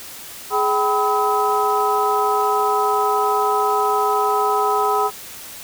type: tone cluster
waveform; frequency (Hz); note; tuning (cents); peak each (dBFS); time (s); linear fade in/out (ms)
sine; 419 / 775 / 995 / 1280; G#4 / G5 / B5 / D#6; +15 / -20 / +13 / +49; -21; 0.5-5.11; 50
effects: white hiss -36 dBFS RMS until 5.63 s